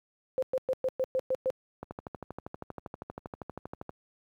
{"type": "tone bursts", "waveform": "sine", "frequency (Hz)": 520, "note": "C5", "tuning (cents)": -11, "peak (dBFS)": -25, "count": 8, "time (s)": [0.38, 1.502], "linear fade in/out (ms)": 0, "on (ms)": 44, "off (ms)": 110}
{"type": "click train", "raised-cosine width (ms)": 1, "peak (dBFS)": -24, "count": 27, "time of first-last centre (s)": [1.83, 3.893], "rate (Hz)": 12.6}
{"effects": ["high-pass 60 Hz 12 dB/octave", "11-bit"]}